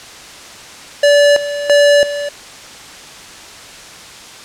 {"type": "tone with tremolo", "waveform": "square", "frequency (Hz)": 578, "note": "D5", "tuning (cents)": -28, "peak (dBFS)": -7, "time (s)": [1.03, 2.29], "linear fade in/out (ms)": 5, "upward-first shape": "square", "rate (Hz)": 1.5, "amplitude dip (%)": 75, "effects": ["white hiss -34 dBFS RMS until 4.44 s", "low-pass 7000 Hz 12 dB/octave"]}